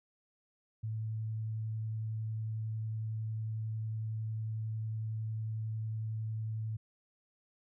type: tone with vibrato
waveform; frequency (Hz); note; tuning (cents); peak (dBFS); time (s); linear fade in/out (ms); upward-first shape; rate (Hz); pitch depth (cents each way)
sine; 110; A2; 0; -34; 0.83-6.77; 10; triangle; 11; 10
effects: none